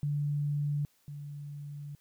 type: tone pair in turn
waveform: sine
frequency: 145.7 / 144.86 Hz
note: D3 / D3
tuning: -13 / -23 cents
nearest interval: unison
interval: 10 cents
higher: first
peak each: -28 / -39 dBFS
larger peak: first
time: 0.03-0.85 / 1.08-1.95 s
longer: second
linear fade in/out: 0 ms
effects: white hiss -69 dBFS RMS until 2 s